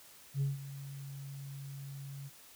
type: tone with ADSR envelope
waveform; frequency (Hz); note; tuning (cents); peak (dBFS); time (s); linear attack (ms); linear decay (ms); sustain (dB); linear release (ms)
sine; 138.59; C#3; 0; -26; 0.34-2.3; 72; 160; -16; 32
effects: tanh soft clip ceiling -27 dBFS + white hiss -57 dBFS RMS until 2.55 s